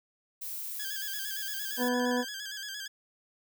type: noise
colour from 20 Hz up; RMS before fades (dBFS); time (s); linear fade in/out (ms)
violet; -38; 0.41-1.89; 10
type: tone with vibrato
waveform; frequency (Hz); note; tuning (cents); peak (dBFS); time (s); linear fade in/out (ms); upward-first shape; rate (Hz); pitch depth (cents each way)
15% pulse; 1630; G#6; -33; -31; 0.79-2.88; 10; square; 8.7; 55
type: harmonic tone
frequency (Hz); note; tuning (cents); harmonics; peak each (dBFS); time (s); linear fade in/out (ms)
246.9; B3; 0; 1 / 2 / 3 / 4 / 6 / 7; -29 / -31 / -38 / -36 / -44 / -37; 1.77-2.25; 50
effects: none